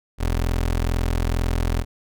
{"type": "tone", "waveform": "25% pulse", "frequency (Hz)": 42.19, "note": "E1", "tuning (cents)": 41, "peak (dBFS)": -16, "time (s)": [0.18, 1.85], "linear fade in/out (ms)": 50, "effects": []}